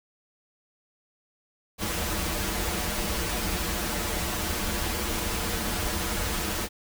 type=noise with comb filter; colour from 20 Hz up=pink; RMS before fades=-29 dBFS; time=1.78-6.69 s; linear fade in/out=50 ms; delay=7.5 ms; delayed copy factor=-1; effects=none